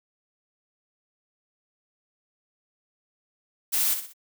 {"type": "noise with echo", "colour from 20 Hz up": "blue", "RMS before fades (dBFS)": -24, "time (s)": [3.72, 3.95], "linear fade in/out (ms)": 20, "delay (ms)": 62, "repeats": 3, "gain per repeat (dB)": -8, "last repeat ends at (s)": 4.136, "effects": []}